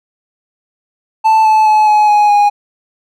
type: tone with pitch steps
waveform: triangle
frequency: 880 / 868.4 / 856.9 / 845.6 / 834.5 / 823.4 Hz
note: A5 / A5 / A5 / G#5 / G#5 / G#5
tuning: 0 / -23 / -46 / +31 / +8 / -15 cents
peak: -4 dBFS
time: 1.24-2.5 s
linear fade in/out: 20 ms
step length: 210 ms
effects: none